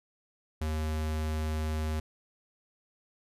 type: tone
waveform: square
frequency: 77.78 Hz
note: D#2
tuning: in tune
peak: -30 dBFS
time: 0.61-2 s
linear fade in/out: 5 ms
effects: resampled to 32000 Hz